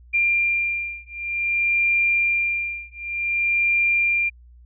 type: beating tone pair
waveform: sine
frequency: 2387 / 2387.54 Hz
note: D7 / D7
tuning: +28 / +28 cents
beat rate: 0.54 Hz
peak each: -22 dBFS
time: 0.13-4.3 s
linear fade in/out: 20 ms
effects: added 60 Hz sine -45 dBFS peak until 4.65 s